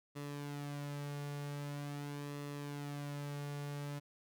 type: tone with flanger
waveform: sawtooth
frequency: 144.2 Hz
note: D3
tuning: 31 cents flat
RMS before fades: -43 dBFS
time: 0.15-4 s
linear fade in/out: 20 ms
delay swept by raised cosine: 1.3 to 3.1 ms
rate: 0.44 Hz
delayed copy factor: -0.5
effects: none